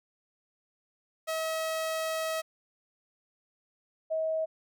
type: tone pair in turn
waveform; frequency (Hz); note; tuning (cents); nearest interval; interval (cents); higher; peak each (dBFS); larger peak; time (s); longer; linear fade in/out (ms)
sawtooth / sine; 641 / 638; E5 / D#5; -49 / +43; unison; 8; first; -26 / -27; first; 1.27-2.42 / 4.1-4.46; first; 20
effects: none